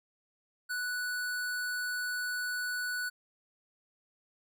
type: tone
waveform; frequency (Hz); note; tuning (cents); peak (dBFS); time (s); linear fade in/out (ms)
square; 1480; F#6; 0; -33; 0.69-3.1; 20
effects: none